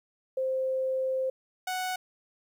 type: tone pair in turn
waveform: sine / sawtooth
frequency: 523.3 / 740.1 Hz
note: C5 / F#5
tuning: 0 / 0 cents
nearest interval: tritone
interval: 600 cents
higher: second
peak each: -26 dBFS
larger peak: neither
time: 0.37-1.3 / 1.67-1.96 s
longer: first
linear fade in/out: 5 ms
effects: 11-bit